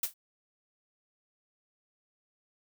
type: noise with exponential decay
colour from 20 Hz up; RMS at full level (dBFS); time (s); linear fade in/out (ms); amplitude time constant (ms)
blue; -25; 0.03-0.14; 5; 23
effects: none